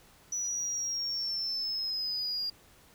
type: linear sweep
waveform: sine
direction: down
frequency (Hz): 5920 to 4801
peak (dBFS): -29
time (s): 0.32-2.5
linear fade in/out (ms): 5
effects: tanh soft clip ceiling -28 dBFS + pink hiss -59 dBFS RMS until 2.94 s